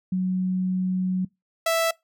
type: tone pair in turn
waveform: sine / sawtooth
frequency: 185 / 659.3 Hz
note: F#3 / E5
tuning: 0 / 0 cents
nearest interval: octave + minor seventh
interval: 2200 cents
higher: second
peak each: -21 / -16 dBFS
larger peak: second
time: 0.12-1.25 / 1.66-1.91 s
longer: first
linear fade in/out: 5 ms
effects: noise-tail reverb RT60 0.2 s tail -24 dB re dry